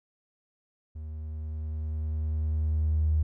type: tone with level ramp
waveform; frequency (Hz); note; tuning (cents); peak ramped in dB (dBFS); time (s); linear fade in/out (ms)
triangle; 77.5; D#2; -6; -34 to -17; 0.95-3.23; 10
effects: tanh soft clip ceiling -19 dBFS